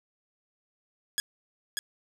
10% pulse tone with echo, 1674 Hz, G#6, 13 cents sharp, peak -17 dBFS, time 1.18-1.2 s, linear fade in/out 0 ms, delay 590 ms, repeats 1, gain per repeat -3 dB, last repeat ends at 1.79 s, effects none

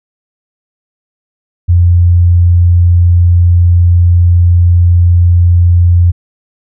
sine tone, 87.31 Hz, F2, in tune, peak -3 dBFS, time 1.68-6.12 s, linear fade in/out 20 ms, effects none

